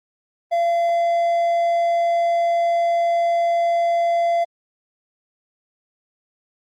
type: tone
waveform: triangle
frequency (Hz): 683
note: F5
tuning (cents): -39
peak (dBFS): -14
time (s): 0.51-4.45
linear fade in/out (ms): 20
effects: Opus 24 kbps